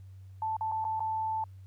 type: tone with dropouts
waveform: sine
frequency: 880 Hz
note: A5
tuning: in tune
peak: -29 dBFS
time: 0.42-1.44 s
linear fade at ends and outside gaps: 2 ms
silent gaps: 0.567-0.609 / 0.716-0.72 / 0.843-0.85 / 0.995-1.004 s
effects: added 95 Hz sine -46 dBFS peak until 1.66 s + pink hiss -72 dBFS RMS until 1.66 s